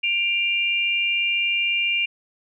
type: tone pair together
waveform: sine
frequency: 2382 / 2794 Hz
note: D7 / F7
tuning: +24 / 0 cents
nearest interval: minor third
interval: 276 cents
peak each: -22 dBFS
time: 0.03-2.06 s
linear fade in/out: 10 ms
effects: none